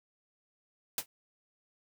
white noise with exponential decay, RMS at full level -27 dBFS, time 0.98-1.06 s, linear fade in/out 2 ms, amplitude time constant 16 ms, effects none

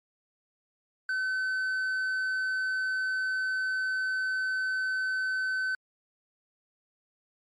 sine tone with hard clipping, 1523 Hz, F#6, 50 cents sharp, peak -28 dBFS, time 1.09-5.75 s, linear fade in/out 2 ms, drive 3 dB, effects MP3 48 kbps

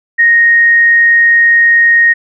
sine tone, 1864.7 Hz, A#6, in tune, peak -4 dBFS, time 0.18-2.14 s, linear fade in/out 20 ms, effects none

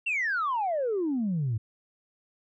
sine exponential sweep, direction down, 2794 to 103.83 Hz, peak -24 dBFS, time 0.06-1.58 s, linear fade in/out 10 ms, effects tanh soft clip ceiling -22 dBFS

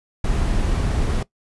brown noise, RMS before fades -20 dBFS, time 0.24-1.23 s, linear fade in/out 5 ms, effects noise-tail reverb RT60 0.1 s tail -19 dB re dry + resampled to 24000 Hz

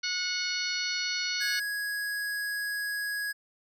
harmonic tone, 731 Hz, F#5, 21 cents flat, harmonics 2 / 3 / 4 / 5 / 6 / 7 / 8, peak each -36 / -35 / -40 / -41 / -32 / -42 / -40 dBFS, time 0.03-1.6 s, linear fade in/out 10 ms
square tone, 1663 Hz, G#6, 2 cents sharp, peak -31 dBFS, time 1.4-3.33 s, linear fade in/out 20 ms
effects none

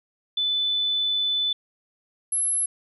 sine tone pair in turn, 3501 / 11022 Hz, A7 / F9, -9 / -24 cents, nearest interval octave + minor sixth, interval 1985 cents, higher second, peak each -21 dBFS, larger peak neither, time 0.37-1.53 / 2.32-2.66 s, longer first, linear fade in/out 5 ms, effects none

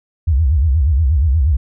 sine tone with vibrato, 72.8 Hz, D2, 15 cents flat, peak -10 dBFS, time 0.27-1.57 s, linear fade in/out 10 ms, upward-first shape sine, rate 8.4 Hz, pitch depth 260 cents each way, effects none

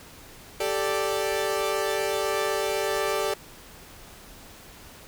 sawtooth chord, G suspended second, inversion none, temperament equal, 392 / 440 / 587.3 Hz, G4 / A4 / D5, 0 / 0 / 0 cents, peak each -25 dBFS, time 0.6-3.34 s, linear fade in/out 5 ms, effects pink hiss -47 dBFS RMS until 5.07 s

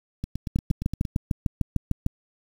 two click trains, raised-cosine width 5 ms, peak -17 / -10 dBFS, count 8 / 11, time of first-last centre 0.24-1.052 / 0.56-2.064 s, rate 8.62 / 6.65 Hz, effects 7-bit

